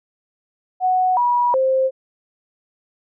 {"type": "tone with pitch steps", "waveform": "sine", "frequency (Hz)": [740, 969, 526], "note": ["F#5", "B5", "C5"], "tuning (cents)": [0, -33, 9], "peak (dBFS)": -14, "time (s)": [0.8, 1.91], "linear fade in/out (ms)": 50, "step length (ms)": 370, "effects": []}